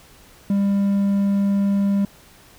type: tone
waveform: triangle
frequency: 199.3 Hz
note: G3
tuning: 29 cents sharp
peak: -14 dBFS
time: 0.5-2.05 s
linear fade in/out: 2 ms
effects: pink hiss -49 dBFS RMS until 2.58 s